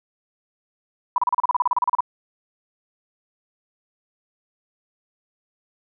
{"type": "tone bursts", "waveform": "sine", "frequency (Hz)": 987.8, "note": "B5", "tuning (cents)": 0, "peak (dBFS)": -15, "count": 16, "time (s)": [1.16, 2.006], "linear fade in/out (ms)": 2, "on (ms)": 21, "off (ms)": 34, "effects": []}